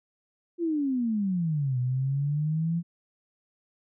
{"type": "exponential two-way sweep", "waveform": "sine", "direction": "down then up", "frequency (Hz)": [351.6, 123.47, 172.2], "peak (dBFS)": -24, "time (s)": [0.58, 2.83], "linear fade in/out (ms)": 50, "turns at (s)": 1.79, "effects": []}